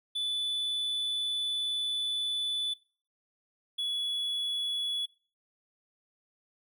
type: tone pair in turn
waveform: triangle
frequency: 3481 / 3390 Hz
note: A7 / G#7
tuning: -19 / +35 cents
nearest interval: unison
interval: 46 cents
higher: first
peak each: -28 dBFS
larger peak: neither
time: 0.15-2.74 / 3.78-5.06 s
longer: first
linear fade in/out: 10 ms
effects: noise-tail reverb RT60 0.4 s tail -20 dB re dry